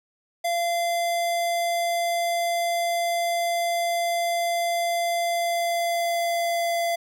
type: tone with pitch glide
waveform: square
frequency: 687 to 681.9 Hz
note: F5 to F5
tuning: -29 to -42 cents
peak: -23 dBFS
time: 0.44-6.96 s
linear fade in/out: 10 ms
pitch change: -13 cents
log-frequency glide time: 5.21-6.75 s
effects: none